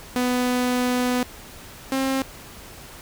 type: tone pair in turn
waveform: sawtooth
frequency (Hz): 248.7 / 266.8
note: B3 / C4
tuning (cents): +12 / +34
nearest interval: minor second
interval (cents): 122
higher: second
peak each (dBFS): -16 / -17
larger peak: first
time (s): 0.16-1.23 / 1.92-2.22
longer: first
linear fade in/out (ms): 0
effects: pink hiss -42 dBFS RMS until 3.01 s